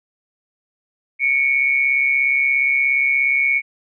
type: tone pair together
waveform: sine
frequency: 2219 / 2356 Hz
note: C#7 / D7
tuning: +1 / +5 cents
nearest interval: minor second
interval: 104 cents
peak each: -15 / -21 dBFS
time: 1.19-3.62 s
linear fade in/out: 50 ms
effects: none

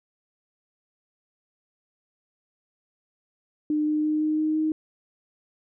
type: tone with pitch steps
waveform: sine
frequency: 302.3 / 304.2 / 306.2 / 308.1 / 310.1 / 312.1 Hz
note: D#4 / D#4 / D#4 / D#4 / D#4 / D#4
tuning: -50 / -39 / -28 / -17 / -6 / +5 cents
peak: -21 dBFS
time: 3.7-4.72 s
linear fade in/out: 2 ms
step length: 170 ms
effects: none

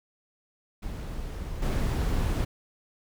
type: noise with level steps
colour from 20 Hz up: brown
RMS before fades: -35 / -26 dBFS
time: 0.82-2.45 s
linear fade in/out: 10 ms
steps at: 1.62 s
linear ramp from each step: 2 ms
effects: none

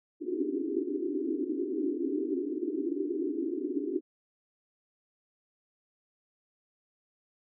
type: band-pass noise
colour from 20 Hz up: pink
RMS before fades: -32 dBFS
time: 0.2-4.01 s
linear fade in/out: 50 ms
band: 270 to 400 Hz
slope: 96 dB/octave
effects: none

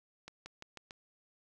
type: accelerating click train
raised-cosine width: 0.2 ms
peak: -29 dBFS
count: 5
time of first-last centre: 0.28-0.909 s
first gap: 180 ms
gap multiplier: 0.91
effects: none

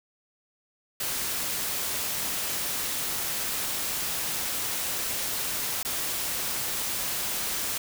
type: noise with dropouts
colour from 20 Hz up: white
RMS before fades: -30 dBFS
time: 1-7.78 s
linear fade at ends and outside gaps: 5 ms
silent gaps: 5.83-5.849 s
effects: none

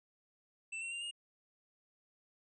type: tone with pitch steps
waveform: square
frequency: 2667 / 2725 / 2783 / 2844 Hz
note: E7 / F7 / F7 / F7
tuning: +20 / -43 / -7 / +31 cents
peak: -40 dBFS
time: 0.72-1.112 s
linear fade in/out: 10 ms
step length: 98 ms
effects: resampled to 22050 Hz

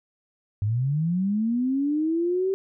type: linear sweep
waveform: sine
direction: up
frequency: 98.3 to 389.5 Hz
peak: -21 dBFS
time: 0.62-2.54 s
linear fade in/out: 0 ms
effects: none

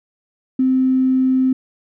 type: tone with tanh clipping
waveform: triangle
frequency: 260 Hz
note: C4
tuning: 11 cents flat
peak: -12 dBFS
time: 0.59-1.53 s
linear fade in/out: 5 ms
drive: 3 dB
effects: none

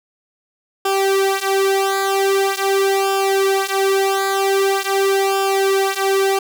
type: tone with flanger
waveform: sawtooth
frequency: 390.1 Hz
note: G4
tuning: 8 cents flat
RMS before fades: -17 dBFS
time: 0.85-6.39 s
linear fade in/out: 5 ms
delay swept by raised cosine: 0.48 to 4.78 ms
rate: 0.44 Hz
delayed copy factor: -0.9
effects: none

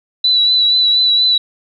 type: tone with vibrato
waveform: sine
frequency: 3958 Hz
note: B7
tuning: 3 cents sharp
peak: -9 dBFS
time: 0.24-1.38 s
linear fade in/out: 5 ms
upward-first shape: triangle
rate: 4.2 Hz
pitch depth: 35 cents each way
effects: none

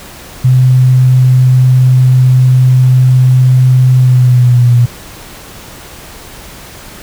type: tone with pitch glide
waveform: sine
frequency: 128 to 120.82 Hz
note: C3 to B2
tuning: -38 to -38 cents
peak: -3 dBFS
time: 0.44-4.86 s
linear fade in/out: 10 ms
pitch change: -100 cents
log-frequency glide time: 3.98-4.75 s
effects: pink hiss -31 dBFS RMS until 7.02 s

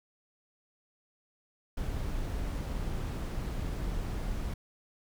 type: noise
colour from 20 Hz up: brown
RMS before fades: -34 dBFS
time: 1.77-4.54 s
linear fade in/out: 5 ms
effects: none

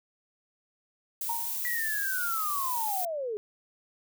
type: noise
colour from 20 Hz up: violet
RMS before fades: -33 dBFS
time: 1.21-3.05 s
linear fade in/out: 2 ms
type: tone with exponential decay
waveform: sine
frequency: 932.3 Hz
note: A#5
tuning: in tune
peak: -28 dBFS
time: 1.29-1.67 s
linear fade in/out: 5 ms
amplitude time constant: 81 ms
type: linear sweep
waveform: sine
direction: down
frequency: 1960 to 404.7 Hz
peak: -30 dBFS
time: 1.65-3.37 s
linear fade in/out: 0 ms
effects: none

